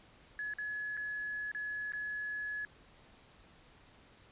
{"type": "tone with dropouts", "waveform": "sine", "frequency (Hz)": 1697, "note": "G#6", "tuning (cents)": 37, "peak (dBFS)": -36, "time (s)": [0.39, 2.65], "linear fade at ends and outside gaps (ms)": 1, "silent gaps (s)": [[0.537, 0.585], [0.969, 0.974], [1.516, 1.548], [1.921, 1.934]], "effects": ["pink hiss -61 dBFS RMS until 4.31 s", "resampled to 8000 Hz"]}